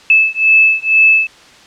sine beating tone pair, 2615 / 2617.1 Hz, E7 / E7, -15 / -13 cents, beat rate 2.1 Hz, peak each -10 dBFS, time 0.1-1.27 s, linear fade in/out 2 ms, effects white hiss -41 dBFS RMS until 1.66 s + low-pass 5000 Hz 12 dB/octave

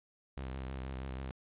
sawtooth tone with vibrato, 65.6 Hz, C2, 5 cents sharp, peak -35 dBFS, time 0.37-1.31 s, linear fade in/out 0 ms, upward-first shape triangle, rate 6.2 Hz, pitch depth 59 cents each way, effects resampled to 8000 Hz + 12-bit

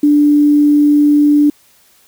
sine tone with quantisation, 293.7 Hz, D4, in tune, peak -6 dBFS, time 0.03-1.5 s, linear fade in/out 5 ms, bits 6, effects white hiss -50 dBFS RMS until 2.07 s

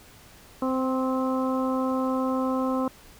harmonic tone with a mistuned harmonic, 260.2 Hz, C4, 9 cents flat, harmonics 1 / 2 / 3 / 4 / 5, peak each -25 / -29 / -36 / -32 / -36 dBFS, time 0.62-2.88 s, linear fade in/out 2 ms, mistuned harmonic 4, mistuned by +16 cents, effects pink hiss -51 dBFS RMS until 3.19 s

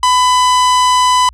45% pulse tone, 1000 Hz, B5, 21 cents sharp, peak -8 dBFS, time 0.03-1.29 s, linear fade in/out 2 ms, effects added 60 Hz sine -37 dBFS peak until 1.33 s + resampled to 22050 Hz

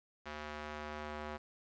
square tone with band-pass filter sweep, 75.3 Hz, D2, 44 cents sharp, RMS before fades -44 dBFS, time 0.25-1.38 s, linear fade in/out 20 ms, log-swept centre 1600 to 1000 Hz, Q 0.74, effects resampled to 16000 Hz + 10-bit

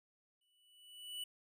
square tone with exponential growth, 2961 Hz, F#7, 1 cent sharp, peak -40 dBFS, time 0.41-1.24 s, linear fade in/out 5 ms, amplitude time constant 180 ms, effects none

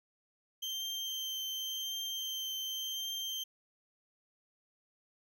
35% pulse tone with vibrato, 3136 Hz, G7, in tune, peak -34 dBFS, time 0.62-3.44 s, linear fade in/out 10 ms, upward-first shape triangle, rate 0.9 Hz, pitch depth 15 cents each way, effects none

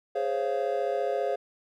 triangle chord, Db major seventh, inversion second, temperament just, 415.8 / 519.7 / 554.4 / 693 Hz, Ab4 / C5 / Db5 / F5, +2 / -12 / 0 / -14 cents, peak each -29 dBFS, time 0.15-1.36 s, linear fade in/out 10 ms, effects tanh soft clip ceiling -14 dBFS

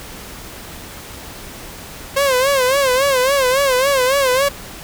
sawtooth tone with vibrato, 532 Hz, C5, 29 cents sharp, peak -9 dBFS, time 2.16-4.49 s, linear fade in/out 10 ms, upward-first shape sine, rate 3.6 Hz, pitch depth 110 cents each way, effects pink hiss -34 dBFS RMS until 4.83 s

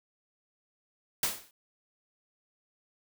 white noise with exponential decay, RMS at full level -25 dBFS, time 1.23-1.51 s, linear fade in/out 2 ms, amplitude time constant 59 ms, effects none

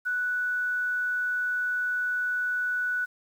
sine tone with quantisation, 1480 Hz, F#6, in tune, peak -25 dBFS, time 0.05-3.06 s, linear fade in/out 20 ms, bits 9, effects none

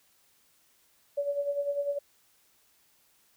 sine tone with tremolo, 570 Hz, C#5, 48 cents sharp, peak -25 dBFS, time 1.17-1.99 s, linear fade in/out 10 ms, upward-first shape sine, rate 10 Hz, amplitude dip 65%, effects white hiss -66 dBFS RMS until 3.36 s

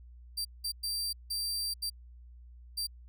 sawtooth tone bursts at uneven times, 4699 Hz, D8, in tune, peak -29 dBFS, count 6, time 0.37-0.45 / 0.64-0.72 / 0.83-1.13 / 1.3-1.74 / 1.82-1.9 / 2.77-2.87 s, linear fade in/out 10 ms, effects added 60 Hz sine -49 dBFS peak until 3.08 s

